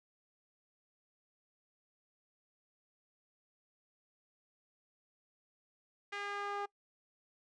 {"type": "tone with band-pass filter sweep", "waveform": "sawtooth", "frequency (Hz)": 405.7, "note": "G#4", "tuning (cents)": -41, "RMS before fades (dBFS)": -40, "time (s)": [6.12, 6.66], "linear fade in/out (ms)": 10, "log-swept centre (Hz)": [2000, 940], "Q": 1.6, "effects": ["noise-tail reverb RT60 0.1 s tail -22 dB re dry", "resampled to 22050 Hz"]}